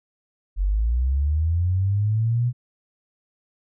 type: linear sweep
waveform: sine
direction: up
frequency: 44.4 to 124.3 Hz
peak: -18 dBFS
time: 0.56-2.53 s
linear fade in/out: 50 ms
effects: none